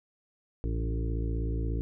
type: harmonic tone with a mistuned harmonic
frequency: 56.5 Hz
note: A1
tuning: 47 cents sharp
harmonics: 1 / 2 / 3 / 5 / 6 / 7 / 8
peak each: -29 / -35 / -41 / -40 / -42 / -46 / -44 dBFS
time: 0.64-1.81 s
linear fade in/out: 0 ms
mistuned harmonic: 1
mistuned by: +53 cents
effects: none